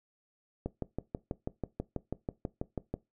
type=click train; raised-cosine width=2 ms; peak=-20 dBFS; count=15; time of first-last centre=0.66-2.94 s; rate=6.14 Hz; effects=noise-tail reverb RT60 0.2 s tail -19 dB re dry